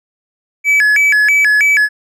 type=tone with vibrato; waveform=triangle; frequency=1975.5 Hz; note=B6; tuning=in tune; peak=-6 dBFS; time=0.64-1.89 s; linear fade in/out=50 ms; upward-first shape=square; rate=3.1 Hz; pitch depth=260 cents each way; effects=none